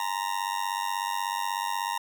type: tone with amplitude modulation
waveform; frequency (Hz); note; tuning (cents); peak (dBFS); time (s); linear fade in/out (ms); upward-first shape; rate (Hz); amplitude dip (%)
40% pulse; 932.3; A#5; 0; -23; 0-1.98; 2; sine; 96.4; 95
effects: none